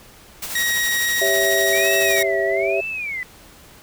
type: noise with tremolo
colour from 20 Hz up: white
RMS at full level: -27 dBFS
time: 0.42-2.23 s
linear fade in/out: 5 ms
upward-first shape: triangle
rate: 12 Hz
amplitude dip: 55%
type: tone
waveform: sawtooth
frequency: 1893 Hz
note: A#6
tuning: 26 cents sharp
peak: -15 dBFS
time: 0.55-2.23 s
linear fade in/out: 5 ms
type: chord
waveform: sine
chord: C# diminished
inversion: second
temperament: equal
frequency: 392 / 554.4 / 659.3 Hz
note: G4 / C#5 / E5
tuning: 0 / 0 / 0 cents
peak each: -22 / -25 / -21 dBFS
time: 1.21-2.81 s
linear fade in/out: 10 ms
type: tone with vibrato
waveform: sine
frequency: 2251 Hz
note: C#7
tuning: 26 cents sharp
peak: -24 dBFS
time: 1.73-3.23 s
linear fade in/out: 0 ms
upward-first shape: sine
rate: 1.1 Hz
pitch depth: 280 cents each way
effects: pink hiss -46 dBFS RMS until 3.82 s